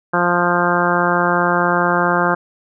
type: harmonic tone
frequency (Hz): 175.4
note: F3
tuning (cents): +8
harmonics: 1 / 2 / 3 / 4 / 5 / 6 / 7 / 8 / 9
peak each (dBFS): -22 / -22 / -22 / -22 / -22 / -22 / -22 / -22 / -22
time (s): 0.13-2.35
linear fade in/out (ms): 10
effects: none